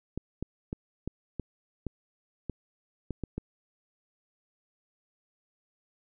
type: clicks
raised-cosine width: 3 ms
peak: -20 dBFS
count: 10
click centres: 0.176 / 0.426 / 0.729 / 1.076 / 1.397 / 1.867 / 2.497 / 3.107 / 3.237 / 3.38 s
effects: none